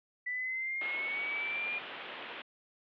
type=linear sweep; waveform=sine; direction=up; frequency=1972 to 2423 Hz; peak=-33 dBFS; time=0.26-1.79 s; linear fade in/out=10 ms
type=low-pass noise; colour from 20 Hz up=white; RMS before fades=-44 dBFS; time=0.81-2.42 s; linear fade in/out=5 ms; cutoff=3300 Hz; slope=48 dB/octave
effects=high-pass 300 Hz 12 dB/octave